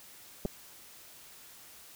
clicks, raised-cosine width 2 ms, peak -20 dBFS, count 2, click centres 0.452 / 0.457 s, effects white hiss -53 dBFS RMS until 1.95 s

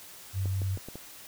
sine tone, 96 Hz, G2, 36 cents flat, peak -27 dBFS, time 0.33-0.79 s, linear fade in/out 50 ms
clicks, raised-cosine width 2 ms, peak -27 dBFS, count 5, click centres 0.457 / 0.618 / 0.774 / 0.886 / 0.956 s
effects white hiss -48 dBFS RMS until 1.27 s

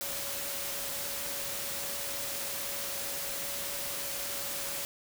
sine tone in noise, 562 Hz, C#5, 24 cents sharp, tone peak -46 dBFS, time 0.01-4.85 s, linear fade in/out 0 ms, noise white, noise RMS -36 dBFS, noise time 0.01-4.85 s, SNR -13 dB, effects none

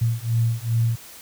sine beating tone pair, 114.2 / 116.7 Hz, A#2 / A#2, -35 / +2 cents, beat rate 2.5 Hz, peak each -22 / -22 dBFS, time 0.01-0.96 s, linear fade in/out 10 ms, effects white hiss -43 dBFS RMS until 1.21 s

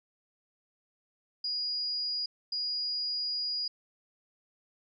sine tone bursts at uneven times, 4884 Hz, D#8, 33 cents flat, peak -30 dBFS, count 2, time 1.44-2.26 / 2.52-3.68 s, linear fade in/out 5 ms, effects none

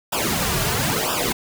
pink noise with flanger, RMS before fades -22 dBFS, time 0.12-1.33 s, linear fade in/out 10 ms, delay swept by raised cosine 0.47 to 3.97 ms, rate 1 Hz, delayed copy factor -1, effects none

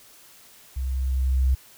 sine tone with level ramp, 65.1 Hz, C2, 8 cents flat, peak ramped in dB -25 to -16 dBFS, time 0.76-1.55 s, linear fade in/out 10 ms, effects white hiss -51 dBFS RMS until 1.77 s

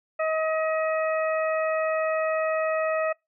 harmonic tone, 634 Hz, D#5, 32 cents sharp, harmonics 1 / 2 / 3 / 4, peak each -24 / -30 / -34 / -36 dBFS, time 0.19-3.13 s, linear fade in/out 10 ms, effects noise-tail reverb RT60 0.2 s tail -26 dB re dry

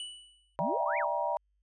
square tone with exponential decay, 2960 Hz, F#7, in tune, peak -36 dBFS, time 0-0.56 s, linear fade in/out 1 ms, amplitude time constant 120 ms
sine exponential two-way sweep, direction up then down, 138.59 to 2423 to 684 Hz, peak -33 dBFS, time 0.59-1.08 s, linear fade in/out 20 ms, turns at 0.98 s
sine chord, E half-diminished seventh, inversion third, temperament just, 593.3 / 659.3 / 791.1 / 949.3 Hz, D5 / E5 / G5 / Bb5, +18 / 0 / +16 / +31 cents, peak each -34 / -35 / -36 / -32 dBFS, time 0.59-1.37 s, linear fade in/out 0 ms
effects added 50 Hz sine -70 dBFS peak until 1.62 s + resampled to 24000 Hz

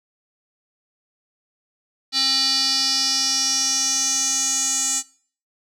square tone with band-pass filter sweep, 267.4 Hz, C4, 38 cents sharp, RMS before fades -21 dBFS, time 2.12-5.03 s, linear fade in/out 50 ms, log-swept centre 4400 to 7200 Hz, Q 6.1, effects noise-tail reverb RT60 0.5 s tail -23 dB re dry

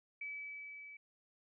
sine tone with level ramp, 2295 Hz, D7, 40 cents flat, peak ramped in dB -40 to -50 dBFS, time 0.21-0.97 s, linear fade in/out 5 ms, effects none

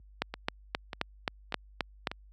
two click trains, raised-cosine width 0.3 ms, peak -20 / -12 dBFS, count 4 / 8, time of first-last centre 0.34-2.115 / 0.22-2.072 s, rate 1.69 / 3.78 Hz, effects added 50 Hz sine -40 dBFS peak until 2.32 s + high-pass 100 Hz 12 dB/octave

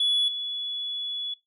sine tone with level steps, 3407 Hz, G#7, 44 cents sharp, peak -19 / -29 dBFS, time 0-1.34 s, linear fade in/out 5 ms, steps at 0.28 s, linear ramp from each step 2 ms, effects noise-tail reverb RT60 0.2 s tail -21 dB re dry + tanh soft clip ceiling -18 dBFS

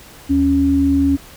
sine tone pair together, 77.78 / 277.2 Hz, D#2 / C#4, 0 / 0 cents, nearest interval octave + minor seventh, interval 2200 cents, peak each -20 / -12 dBFS, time 0.29-1.17 s, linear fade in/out 20 ms, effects pink hiss -41 dBFS RMS until 1.36 s

